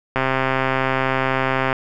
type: click train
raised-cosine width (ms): 0.5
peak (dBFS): -4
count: 208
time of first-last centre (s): 0.16-1.728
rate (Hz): 132
effects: none